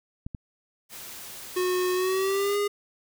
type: clicks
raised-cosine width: 5 ms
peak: -22 dBFS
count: 2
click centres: 0.265 / 0.348 s
type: noise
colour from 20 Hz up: white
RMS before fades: -41 dBFS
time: 0.89-2.59 s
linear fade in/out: 50 ms
type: tone with pitch glide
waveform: square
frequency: 364.3 to 408.9 Hz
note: F#4 to G#4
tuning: -27 to -27 cents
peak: -24 dBFS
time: 1.56-2.68 s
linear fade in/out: 10 ms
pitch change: +200 cents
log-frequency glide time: 1.94-2.57 s
effects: none